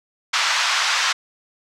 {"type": "band-pass noise", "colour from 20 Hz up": "pink", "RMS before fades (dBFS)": -20, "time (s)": [0.33, 1.13], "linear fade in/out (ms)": 10, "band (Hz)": [1000, 6100], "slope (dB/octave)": 24, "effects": []}